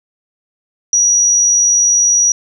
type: tone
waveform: sine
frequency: 5800 Hz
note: F#8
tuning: 35 cents flat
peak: -8 dBFS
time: 0.93-2.32 s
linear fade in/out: 2 ms
effects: none